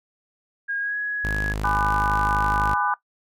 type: tone with pitch glide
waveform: sine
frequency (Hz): 1629 to 1673.8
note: G#6 to G#6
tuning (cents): -34 to +13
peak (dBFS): -23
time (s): 0.68-1.54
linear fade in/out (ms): 20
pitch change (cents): +47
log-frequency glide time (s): 0.79-0.97
type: tone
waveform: sawtooth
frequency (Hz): 51.9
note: G#1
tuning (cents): 0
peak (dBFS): -21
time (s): 1.24-2.74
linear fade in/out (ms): 5
type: chord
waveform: sine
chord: G# half-diminished seventh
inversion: none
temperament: just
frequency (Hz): 830.6 / 996.7 / 1196.1 / 1495.1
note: G#5 / B5 / D6 / F#6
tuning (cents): 0 / +16 / +31 / +18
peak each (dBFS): -25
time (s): 1.64-2.94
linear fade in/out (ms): 2
effects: noise-tail reverb RT60 0.1 s tail -18 dB re dry + MP3 96 kbps